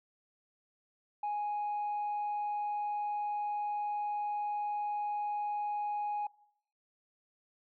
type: tone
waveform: sine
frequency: 830.6 Hz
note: G#5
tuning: in tune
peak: -30 dBFS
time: 1.23-6.27 s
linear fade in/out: 5 ms
effects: noise-tail reverb RT60 0.7 s tail -23 dB re dry + tanh soft clip ceiling -30 dBFS